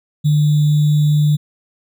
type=tone with sample-and-hold; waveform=sine; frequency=149.6 Hz; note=D3; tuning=32 cents sharp; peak=-10 dBFS; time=0.24-1.37 s; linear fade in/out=20 ms; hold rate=3675 Hz; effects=none